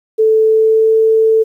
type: tone with pitch glide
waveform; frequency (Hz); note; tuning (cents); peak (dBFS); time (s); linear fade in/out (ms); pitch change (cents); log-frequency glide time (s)
sine; 439.1 to 443.2; A4 to A4; -4 to +13; -7; 0.18-1.44; 20; +17; 0.44-0.95
effects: 8-bit